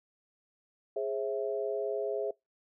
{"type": "chord", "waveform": "sine", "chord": "Ab augmented", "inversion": "none", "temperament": "equal with one note detuned", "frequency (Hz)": [415.3, 535.2, 659.3], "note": ["Ab4", "C5", "E5"], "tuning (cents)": [0, 39, 0], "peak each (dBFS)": [-33, -36, -35], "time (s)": [0.96, 2.31], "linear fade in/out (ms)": 5, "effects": ["noise-tail reverb RT60 0.2 s tail -25 dB re dry"]}